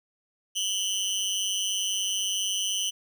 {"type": "tone with amplitude modulation", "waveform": "25% pulse", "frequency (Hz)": 3021, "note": "F#7", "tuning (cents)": 35, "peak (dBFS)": -19, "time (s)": [0.55, 2.91], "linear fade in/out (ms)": 20, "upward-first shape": "sine", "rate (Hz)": 196, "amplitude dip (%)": 80, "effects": []}